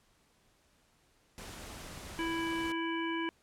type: noise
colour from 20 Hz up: pink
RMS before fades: -46 dBFS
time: 1.38-2.72 s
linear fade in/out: 0 ms
type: harmonic tone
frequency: 330.2 Hz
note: E4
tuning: 3 cents sharp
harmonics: 1 / 3 / 5 / 7 / 9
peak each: -34 / -39 / -41 / -42 / -44 dBFS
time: 2.19-3.29 s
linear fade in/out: 0 ms
effects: pink hiss -69 dBFS RMS until 3.42 s + low-pass 11000 Hz 12 dB/octave

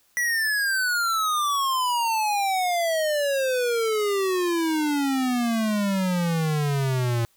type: exponential sweep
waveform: square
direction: down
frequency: 1963 to 114.8 Hz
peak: -22 dBFS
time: 0.17-7.25 s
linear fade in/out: 0 ms
effects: white hiss -63 dBFS RMS until 7.36 s

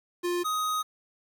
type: tone pair in turn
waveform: square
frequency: 351.7 / 1253.3 Hz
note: F4 / D#6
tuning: +12 / +12 cents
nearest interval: octave + minor seventh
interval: 2200 cents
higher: second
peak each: -27 dBFS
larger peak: neither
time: 0.23-0.44 / 0.44-0.83 s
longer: second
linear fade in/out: 20 ms
effects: 9-bit

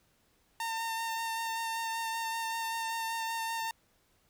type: tone with vibrato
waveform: sawtooth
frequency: 908 Hz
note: A#5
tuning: 46 cents flat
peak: -29 dBFS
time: 0.6-3.71 s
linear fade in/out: 2 ms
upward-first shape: sine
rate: 5.2 Hz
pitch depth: 15 cents each way
effects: pink hiss -70 dBFS RMS until 4.29 s

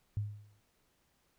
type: tone with exponential decay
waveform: sine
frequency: 103.83 Hz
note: G#2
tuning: in tune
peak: -29 dBFS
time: 0.17-0.6 s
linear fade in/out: 0 ms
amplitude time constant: 93 ms
effects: pink hiss -74 dBFS RMS until 1.38 s

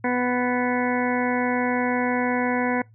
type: harmonic tone with a mistuned harmonic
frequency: 247.8 Hz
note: B3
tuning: 6 cents sharp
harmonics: 1 / 2 / 3 / 4 / 6 / 7 / 8 / 9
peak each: -24 / -27 / -29 / -30 / -32 / -32 / -33 / -34 dBFS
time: 0.04-2.82 s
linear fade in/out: 5 ms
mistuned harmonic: 9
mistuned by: -26 cents
effects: noise-tail reverb RT60 0.2 s tail -25 dB re dry + added 110 Hz sine -49 dBFS peak until 2.94 s

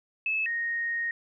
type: tone pair in turn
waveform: sine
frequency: 2604 / 1863 Hz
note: E7 / A#6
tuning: -22 / -2 cents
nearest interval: tritone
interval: 580 cents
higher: first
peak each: -25 / -27 dBFS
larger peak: first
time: 0.26-0.46 / 0.46-1.11 s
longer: second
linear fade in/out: 2 ms
effects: none

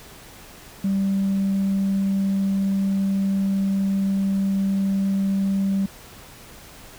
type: tone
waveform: sine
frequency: 195.2 Hz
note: G3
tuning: 7 cents flat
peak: -17 dBFS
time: 0.84-5.86 s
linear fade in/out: 5 ms
effects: tanh soft clip ceiling -16 dBFS + pink hiss -44 dBFS RMS until 6.98 s

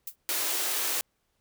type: noise with exponential decay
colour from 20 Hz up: violet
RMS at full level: -30 dBFS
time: 0.07-0.16 s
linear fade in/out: 5 ms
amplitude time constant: 18 ms
type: high-pass noise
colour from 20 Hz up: white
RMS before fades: -29 dBFS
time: 0.29-1.01 s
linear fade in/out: 0 ms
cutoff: 280 Hz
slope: 48 dB/octave
effects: pink hiss -75 dBFS RMS until 1.4 s

